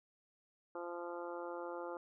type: harmonic tone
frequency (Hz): 173.2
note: F3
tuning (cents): -14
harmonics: 2 / 3 / 4 / 5 / 6 / 7 / 8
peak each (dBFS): -46 / -45 / -53 / -49 / -54 / -52 / -54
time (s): 0.75-1.97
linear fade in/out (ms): 2
effects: none